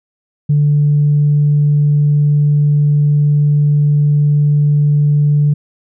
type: tone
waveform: sine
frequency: 146.83 Hz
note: D3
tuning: in tune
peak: -7 dBFS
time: 0.49-5.54 s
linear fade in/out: 10 ms
effects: tanh soft clip ceiling -4 dBFS